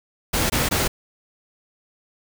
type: noise bursts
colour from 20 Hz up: pink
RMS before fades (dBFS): -21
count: 3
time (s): 0.33-0.88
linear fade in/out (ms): 10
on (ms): 170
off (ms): 20
effects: none